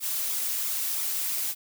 blue noise with flanger, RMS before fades -29 dBFS, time 0-1.55 s, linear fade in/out 50 ms, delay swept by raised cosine 0.83 to 3.73 ms, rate 3 Hz, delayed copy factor +0.5, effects none

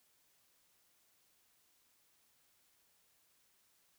silence, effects white hiss -73 dBFS RMS until 3.98 s

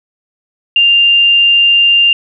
sine tone, 2794 Hz, F7, in tune, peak -5 dBFS, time 0.76-2.13 s, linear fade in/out 2 ms, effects none

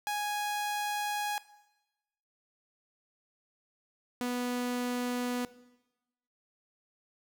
sawtooth tone pair in turn, 830 / 246 Hz, G#5 / B3, -1 / -7 cents, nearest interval octave + major sixth, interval 2106 cents, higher first, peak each -27 dBFS, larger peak neither, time 0.07-1.38 / 4.21-5.45 s, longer first, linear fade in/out 0 ms, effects noise-tail reverb RT60 1.0 s tail -18 dB re dry

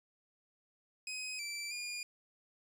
20% pulse tone with pitch steps, 2520 / 2335 / 2423 Hz, D#7 / D7 / D#7, +21 / -11 / -47 cents, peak -34 dBFS, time 1.07-2.03 s, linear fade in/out 2 ms, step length 320 ms, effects resampled to 32000 Hz

